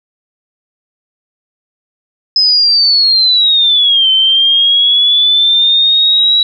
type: linear two-way sweep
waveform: sine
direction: down then up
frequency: 5110 to 3075 to 3899 Hz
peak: -6 dBFS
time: 2.36-6.43 s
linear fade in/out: 2 ms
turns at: 4.1 s
effects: none